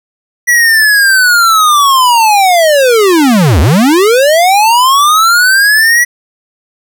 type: linear two-way sweep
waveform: square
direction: down then up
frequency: 1954 to 65.8 to 1954 Hz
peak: -5 dBFS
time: 0.47-6.05 s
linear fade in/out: 20 ms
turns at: 3.6 s
effects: none